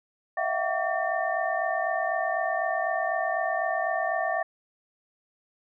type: tone cluster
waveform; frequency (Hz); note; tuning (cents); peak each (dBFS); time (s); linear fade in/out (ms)
sine; 641 / 685 / 753 / 1140 / 1805; E5 / F5 / F#5 / C#6 / A6; -49 / -34 / +30 / +48 / +44; -31 / -30 / -30 / -35 / -31; 0.37-4.43; 5
effects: none